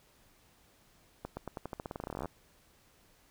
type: accelerating click train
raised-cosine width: 1 ms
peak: -24 dBFS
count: 23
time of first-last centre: 1.25-2.257 s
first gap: 120 ms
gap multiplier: 0.89
effects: pink hiss -65 dBFS RMS until 3.3 s